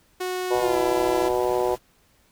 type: tone with pitch glide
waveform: sawtooth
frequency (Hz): 366.6 to 336.2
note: F#4 to E4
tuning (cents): -16 to +34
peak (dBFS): -22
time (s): 0.2-1.29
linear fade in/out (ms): 10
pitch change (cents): -150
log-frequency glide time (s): 0.59-0.77
type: harmonic tone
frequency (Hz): 123.47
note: B2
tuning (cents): 0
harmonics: 3 / 4 / 5 / 6 / 7 / 8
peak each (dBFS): -24 / -26 / -28 / -30 / -31 / -32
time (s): 0.5-1.76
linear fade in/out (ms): 20
type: noise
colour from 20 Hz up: pink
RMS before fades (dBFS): -39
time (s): 0.51-1.79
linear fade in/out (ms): 50
effects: pink hiss -61 dBFS RMS until 2.31 s